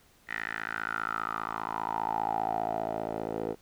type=tone with band-pass filter sweep; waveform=10% pulse; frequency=55 Hz; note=A1; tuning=in tune; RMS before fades=-33 dBFS; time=0.27-3.56 s; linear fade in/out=50 ms; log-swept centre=1900 to 480 Hz; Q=6.8; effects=pink hiss -62 dBFS RMS until 3.61 s